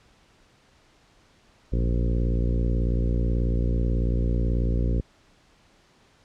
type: harmonic tone with a mistuned harmonic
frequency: 58.27 Hz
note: A#1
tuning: in tune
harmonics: 1 / 2 / 3 / 4 / 5 / 6 / 7 / 8 / 9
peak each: -22 / -28 / -32 / -34 / -36 / -38 / -39 / -40 / -41 dBFS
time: 1.72-5.01 s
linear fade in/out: 10 ms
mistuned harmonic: 1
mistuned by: -130 cents
effects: pink hiss -59 dBFS RMS until 6.24 s + low-pass 6000 Hz 12 dB/octave